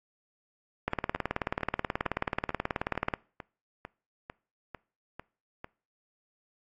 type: two click trains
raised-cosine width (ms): 0.5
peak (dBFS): -13 / -24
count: 43 / 11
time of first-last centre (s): 0.88-3.138 / 1.16-5.644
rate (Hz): 18.6 / 2.23
effects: noise-tail reverb RT60 0.4 s tail -23 dB re dry + AAC 48 kbps